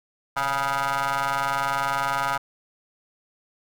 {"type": "ring-modulated tone", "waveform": "20% pulse", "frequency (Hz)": 140, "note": "C#3", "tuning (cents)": 18, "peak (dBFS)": -15, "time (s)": [0.36, 2.38], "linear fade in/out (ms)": 10, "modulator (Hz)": 1110, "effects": []}